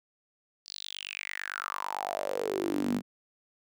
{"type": "tone with high-pass filter sweep", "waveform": "sawtooth", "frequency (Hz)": 49, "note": "G1", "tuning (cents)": 0, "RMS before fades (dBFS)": -34, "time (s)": [0.65, 3.02], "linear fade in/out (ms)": 50, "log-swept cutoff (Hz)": [4800, 210], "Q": 7.3, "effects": []}